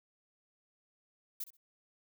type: noise with echo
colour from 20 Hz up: violet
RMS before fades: -39 dBFS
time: 1.4-1.44 s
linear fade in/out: 5 ms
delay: 65 ms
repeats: 2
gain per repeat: -15 dB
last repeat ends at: 1.57 s
effects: none